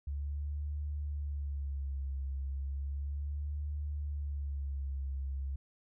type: tone with vibrato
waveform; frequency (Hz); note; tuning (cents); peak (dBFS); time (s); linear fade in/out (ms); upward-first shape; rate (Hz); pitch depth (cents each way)
sine; 70.6; C#2; +32; -34; 0.07-5.56; 5; sine; 0.34; 70
effects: none